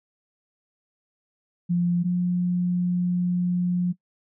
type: tone pair in turn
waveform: sine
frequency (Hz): 174.61 / 177.97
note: F3 / F3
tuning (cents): 0 / +33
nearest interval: unison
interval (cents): 33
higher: second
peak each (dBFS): -19 / -20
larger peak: first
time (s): 1.69-2.04 / 2.04-3.93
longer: second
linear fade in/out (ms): 20
effects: noise-tail reverb RT60 0.1 s tail -20 dB re dry